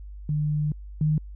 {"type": "tone pair in turn", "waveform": "sine", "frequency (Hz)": [150.1, 153.34], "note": ["D3", "D#3"], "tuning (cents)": [38, -25], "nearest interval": "unison", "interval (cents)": 37, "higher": "second", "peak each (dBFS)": [-22, -19], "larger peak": "second", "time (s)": [[0.29, 0.72], [1.01, 1.18]], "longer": "first", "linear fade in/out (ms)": 2, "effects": ["added 50 Hz sine -37 dBFS peak until 1.35 s"]}